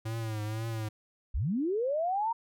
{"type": "tone with vibrato", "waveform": "square", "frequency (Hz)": 110, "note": "A2", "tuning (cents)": 0, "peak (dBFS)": -33, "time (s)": [0.05, 0.89], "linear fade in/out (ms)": 10, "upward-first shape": "triangle", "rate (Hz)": 2, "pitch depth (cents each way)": 82}
{"type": "linear sweep", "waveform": "sine", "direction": "up", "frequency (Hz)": [38.89, 944], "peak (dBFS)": -27, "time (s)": [1.34, 2.33], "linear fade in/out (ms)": 10}
{"effects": []}